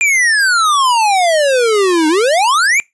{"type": "exponential two-way sweep", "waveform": "square", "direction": "down then up", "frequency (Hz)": [2428, 303.2, 2428], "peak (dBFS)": -10, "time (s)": [0.01, 2.8], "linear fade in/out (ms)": 0, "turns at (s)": 2.08, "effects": ["noise-tail reverb RT60 0.2 s tail -24 dB re dry", "resampled to 24000 Hz"]}